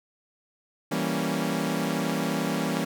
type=chord; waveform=sawtooth; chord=E diminished seventh; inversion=none; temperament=equal; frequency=164.81 / 196 / 233.1 / 277.2 Hz; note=E3 / G3 / Bb3 / Db4; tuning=0 / 0 / 0 / 0 cents; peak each=-27 dBFS; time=0.91-2.85 s; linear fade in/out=10 ms; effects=none